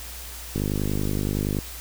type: click train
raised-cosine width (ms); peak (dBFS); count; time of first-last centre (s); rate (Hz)
3; -13; 53; 0.56-1.588; 50.6
effects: added 60 Hz sine -39 dBFS peak until 1.8 s + white hiss -39 dBFS RMS until 1.8 s